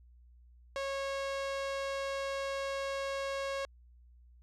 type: tone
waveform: sawtooth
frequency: 548 Hz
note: C#5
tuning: 20 cents flat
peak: -30 dBFS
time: 0.76-3.65 s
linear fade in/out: 0 ms
effects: added 60 Hz sine -56 dBFS peak until 4.42 s + low-pass 6000 Hz 12 dB/octave